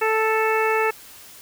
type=harmonic tone; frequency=440 Hz; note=A4; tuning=in tune; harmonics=1 / 2 / 3 / 4 / 5 / 6; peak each=-21 / -24 / -26 / -27 / -28 / -29 dBFS; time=0.01-0.91 s; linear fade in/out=10 ms; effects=white hiss -44 dBFS RMS until 1.41 s